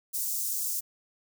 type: high-pass noise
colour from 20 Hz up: white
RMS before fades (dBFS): -31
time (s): 0.13-0.81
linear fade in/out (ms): 20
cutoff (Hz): 6000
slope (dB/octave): 24
effects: none